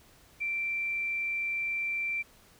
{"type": "tone", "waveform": "sine", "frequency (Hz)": 2349, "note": "D7", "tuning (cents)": 0, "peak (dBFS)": -29, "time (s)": [0.4, 2.23], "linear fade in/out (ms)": 20, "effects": ["pink hiss -59 dBFS RMS until 2.59 s"]}